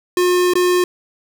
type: tone with dropouts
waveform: square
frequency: 358.9 Hz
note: F4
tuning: 47 cents sharp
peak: -13 dBFS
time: 0.17-0.84 s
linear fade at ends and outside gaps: 2 ms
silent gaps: 0.536-0.554 s
effects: 8-bit